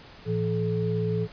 sine tone cluster, 111.9 / 169 / 430.2 Hz, A2 / E3 / A4, +30 / +43 / -39 cents, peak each -28 dBFS, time 0.25-1.28 s, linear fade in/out 50 ms, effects pink hiss -48 dBFS RMS until 1.32 s + resampled to 11025 Hz

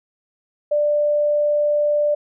sine tone, 591 Hz, D5, 11 cents sharp, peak -15 dBFS, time 0.71-2.15 s, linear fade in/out 10 ms, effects none

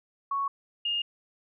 sine tone pair in turn, 1110 / 2834 Hz, C#6 / F7, +2 / +25 cents, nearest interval octave + major third, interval 1623 cents, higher second, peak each -26 dBFS, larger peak neither, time 0.31-0.48 / 0.85-1.02 s, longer neither, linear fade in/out 5 ms, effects none

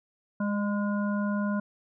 harmonic tone with a mistuned harmonic, 205.4 Hz, G#3, 19 cents flat, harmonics 1 / 3 / 5 / 7, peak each -26 / -36 / -38 / -38 dBFS, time 0.4-1.6 s, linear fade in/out 5 ms, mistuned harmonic 3, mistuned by -17 cents, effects none

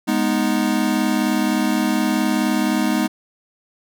square chord, G# minor, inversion none, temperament equal, 207.7 / 246.9 / 311.1 Hz, G#3 / B3 / D#4, 0 / 0 / 0 cents, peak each -22 dBFS, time 0.07-3.08 s, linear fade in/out 20 ms, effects none

